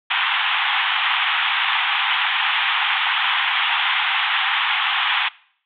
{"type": "band-pass noise", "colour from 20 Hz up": "white", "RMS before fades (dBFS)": -20, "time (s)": [0.1, 5.29], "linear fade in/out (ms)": 10, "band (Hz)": [770, 3500], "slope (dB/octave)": 96, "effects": ["noise-tail reverb RT60 0.6 s tail -22 dB re dry"]}